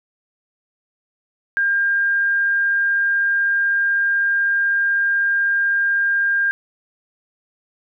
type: tone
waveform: sine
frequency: 1604 Hz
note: G6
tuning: 39 cents sharp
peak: -15 dBFS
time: 1.57-6.51 s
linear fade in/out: 0 ms
effects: none